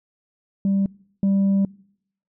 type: tone pair in turn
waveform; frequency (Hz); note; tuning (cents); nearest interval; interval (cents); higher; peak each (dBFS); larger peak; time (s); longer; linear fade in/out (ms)
sine; 196.2 / 196.2; G3 / G3; +2 / +2; unison; 0; neither; -15 / -13; second; 0.65-0.86 / 1.23-1.65; second; 2
effects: noise-tail reverb RT60 0.7 s tail -26 dB re dry + tanh soft clip ceiling -15 dBFS